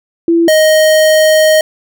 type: tone pair in turn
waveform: sine / square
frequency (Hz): 335.6 / 624.1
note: E4 / D#5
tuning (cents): +31 / +5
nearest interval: major seventh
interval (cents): 1074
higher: second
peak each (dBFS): -6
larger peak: neither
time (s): 0.28-0.48 / 0.48-1.61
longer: second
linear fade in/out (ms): 2
effects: none